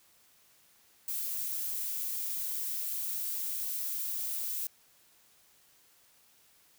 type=noise; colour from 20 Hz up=violet; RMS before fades=-35 dBFS; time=1.08-4.67 s; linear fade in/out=2 ms; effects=white hiss -64 dBFS RMS until 6.78 s